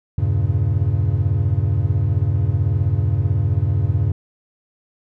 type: chord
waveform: triangle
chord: E diminished seventh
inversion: none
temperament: equal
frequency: 82.41 / 98 / 116.54 / 138.59 Hz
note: E2 / G2 / Bb2 / Db3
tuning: 0 / 0 / 0 / 0 cents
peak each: -22 / -16 / -21 / -21 dBFS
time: 0.18-4.12 s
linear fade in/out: 5 ms
effects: none